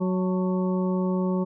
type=harmonic tone with a mistuned harmonic; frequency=185 Hz; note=F#3; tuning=in tune; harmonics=1 / 2 / 3 / 5 / 6; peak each=-23 / -29 / -33 / -37 / -39 dBFS; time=0-1.45 s; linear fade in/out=20 ms; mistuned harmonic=5; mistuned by=-58 cents; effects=none